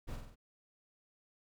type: noise with echo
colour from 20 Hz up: brown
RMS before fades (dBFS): -41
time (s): 0.07-0.17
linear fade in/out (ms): 20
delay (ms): 47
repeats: 4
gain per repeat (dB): -4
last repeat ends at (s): 0.358
effects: none